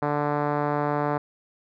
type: tone with low-pass filter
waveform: 5% pulse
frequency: 146.83 Hz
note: D3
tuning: in tune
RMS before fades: -25 dBFS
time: 0.02-1.18 s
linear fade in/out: 5 ms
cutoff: 970 Hz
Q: 0.9
effects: none